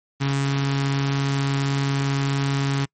sawtooth tone with notch filter, 138.59 Hz, C#3, in tune, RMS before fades -22 dBFS, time 0.2-2.86 s, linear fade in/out 20 ms, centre 580 Hz, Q 1.2, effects noise-tail reverb RT60 0.1 s tail -26 dB re dry + MP3 32 kbps

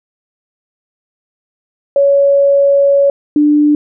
sine tone pair in turn, 560 / 296.6 Hz, C#5 / D4, +18 / +17 cents, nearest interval major seventh, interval 1101 cents, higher first, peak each -6 dBFS, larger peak neither, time 1.96-3.1 / 3.36-3.75 s, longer first, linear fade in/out 2 ms, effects none

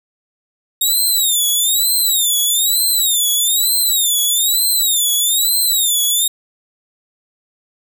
10% pulse tone with vibrato, 3729 Hz, A#7, in tune, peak -6 dBFS, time 0.81-6.28 s, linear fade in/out 5 ms, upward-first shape sine, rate 1.1 Hz, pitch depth 170 cents each way, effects none

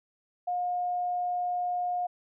sine tone, 715 Hz, F5, 41 cents sharp, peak -27 dBFS, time 0.47-2.07 s, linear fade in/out 10 ms, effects none

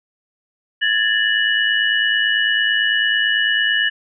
sine tone cluster, 1681 / 1790 / 2933 Hz, G#6 / A6 / F#7, +20 / +29 / -16 cents, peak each -19 dBFS, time 0.81-3.9 s, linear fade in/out 20 ms, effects none

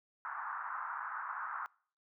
white band-pass noise, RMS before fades -41 dBFS, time 0.25-1.66 s, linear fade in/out 0 ms, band 900 to 1500 Hz, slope 48 dB/octave, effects noise-tail reverb RT60 0.5 s tail -25 dB re dry

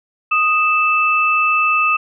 sine tone pair together, 1244.5 / 2637 Hz, D#6 / E7, 0 / 0 cents, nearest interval octave + minor second, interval 1300 cents, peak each -15 dBFS, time 0.31-1.97 s, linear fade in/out 10 ms, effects none

